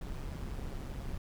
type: noise with amplitude modulation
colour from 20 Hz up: brown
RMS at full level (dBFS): -37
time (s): 0.01-1.18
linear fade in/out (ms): 5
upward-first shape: sine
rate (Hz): 137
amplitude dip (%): 55
effects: none